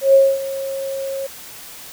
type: tone with ADSR envelope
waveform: sine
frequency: 543 Hz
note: C#5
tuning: 36 cents flat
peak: -6 dBFS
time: 0.01-1.27 s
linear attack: 130 ms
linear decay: 240 ms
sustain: -16 dB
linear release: 10 ms
effects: white hiss -37 dBFS RMS until 1.92 s